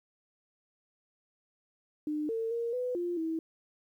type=tone with pitch steps; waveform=sine; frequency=301.8 / 451.7 / 466.7 / 498.3 / 349.5 / 323.5 Hz; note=D4 / A4 / A#4 / B4 / F4 / E4; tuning=+47 / +45 / +2 / +15 / +1 / -32 cents; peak=-30 dBFS; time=2.07-3.39 s; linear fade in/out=2 ms; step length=220 ms; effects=11-bit